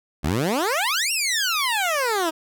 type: exponential two-way sweep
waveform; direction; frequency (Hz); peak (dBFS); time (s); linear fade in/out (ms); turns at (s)
15% pulse; up then down; 66 to 2828 to 309.5; -14; 0.23-2.31; 20; 1.12
effects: none